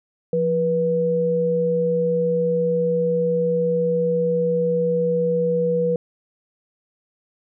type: tone pair together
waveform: sine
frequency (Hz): 172.2 / 487.1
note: F3 / B4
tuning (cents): -24 / -24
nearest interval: octave + tritone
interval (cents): 1800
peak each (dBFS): -24 / -18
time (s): 0.33-5.96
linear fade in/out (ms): 2
effects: none